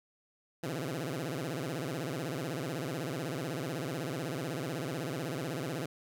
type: tone with vibrato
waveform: 15% pulse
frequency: 146.83 Hz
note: D3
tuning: in tune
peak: -28 dBFS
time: 0.63-5.86 s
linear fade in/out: 5 ms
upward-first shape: sine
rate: 16 Hz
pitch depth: 290 cents each way
effects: none